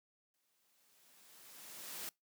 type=noise with exponential growth; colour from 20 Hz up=white; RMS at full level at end=-43 dBFS; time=0.34-2.09 s; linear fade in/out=1 ms; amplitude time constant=380 ms; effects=noise-tail reverb RT60 0.2 s tail -25 dB re dry + high-pass 150 Hz 12 dB/octave